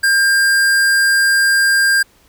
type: tone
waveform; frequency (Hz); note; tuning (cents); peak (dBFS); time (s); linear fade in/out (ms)
square; 1600; G6; +35; -11; 0.03-2.03; 10
effects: pink hiss -52 dBFS RMS until 2.28 s